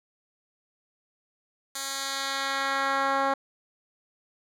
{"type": "tone with band-pass filter sweep", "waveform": "10% pulse", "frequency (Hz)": 272.9, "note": "C#4", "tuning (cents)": -27, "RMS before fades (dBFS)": -28, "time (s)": [1.75, 3.34], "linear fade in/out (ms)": 5, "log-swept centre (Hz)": [7800, 820], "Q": 0.84, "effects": []}